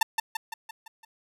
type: tone with echo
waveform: sawtooth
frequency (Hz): 895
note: A5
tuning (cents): +29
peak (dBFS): -14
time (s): 0.01-0.03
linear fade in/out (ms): 5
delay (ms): 170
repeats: 6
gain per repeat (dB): -5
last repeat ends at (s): 1.05
effects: none